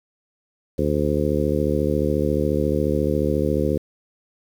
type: harmonic tone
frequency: 74.2 Hz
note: D2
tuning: 18 cents sharp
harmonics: 1 / 2 / 3 / 4 / 5 / 6 / 7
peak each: -26 / -26 / -26 / -26 / -26 / -26 / -26 dBFS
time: 0.78-3.78 s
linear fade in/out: 10 ms
effects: 8-bit